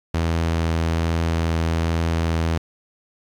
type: tone with vibrato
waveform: sawtooth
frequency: 82.41 Hz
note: E2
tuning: in tune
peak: -15 dBFS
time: 0.14-2.58 s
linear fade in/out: 5 ms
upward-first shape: triangle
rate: 1.2 Hz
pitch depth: 9 cents each way
effects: low-pass 6000 Hz 12 dB/octave + 8-bit